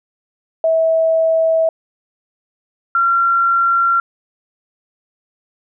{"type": "tone pair in turn", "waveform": "sine", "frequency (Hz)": [649, 1370.8], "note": ["E5", "F6"], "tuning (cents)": [-27, -33], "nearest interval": "octave + minor second", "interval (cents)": 1294, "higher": "second", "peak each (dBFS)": -11, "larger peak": "neither", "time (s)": [[0.64, 1.69], [2.95, 4]], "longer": "neither", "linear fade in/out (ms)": 2, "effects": []}